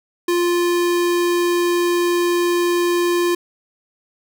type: tone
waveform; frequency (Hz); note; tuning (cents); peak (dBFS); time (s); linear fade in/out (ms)
square; 349.2; F4; 0; -16; 0.28-3.35; 5
effects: none